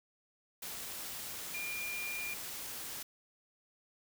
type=tone in noise; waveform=sine; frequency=2403 Hz; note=D7; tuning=39 cents sharp; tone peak=-38 dBFS; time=1.54-2.34 s; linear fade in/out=5 ms; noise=white; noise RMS=-43 dBFS; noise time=0.62-3.03 s; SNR=+2 dB; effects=none